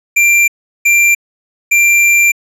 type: tone bursts at uneven times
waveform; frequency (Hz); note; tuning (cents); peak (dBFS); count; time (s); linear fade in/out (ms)
square; 2369; D7; +14; -7; 3; 0.16-0.48 / 0.85-1.15 / 1.71-2.32; 10
effects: low-pass 12000 Hz 12 dB/octave